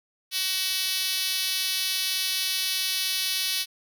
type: tone with high-pass filter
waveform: 5% pulse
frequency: 376.6 Hz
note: F#4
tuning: 31 cents sharp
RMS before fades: -27 dBFS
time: 0.31-3.66 s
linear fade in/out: 50 ms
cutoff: 3800 Hz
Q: 1
effects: none